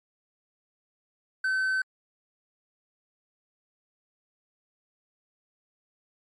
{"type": "tone", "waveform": "triangle", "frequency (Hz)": 1530, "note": "G6", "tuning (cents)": -42, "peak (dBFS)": -22, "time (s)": [1.44, 1.82], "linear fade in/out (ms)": 5, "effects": ["MP3 48 kbps"]}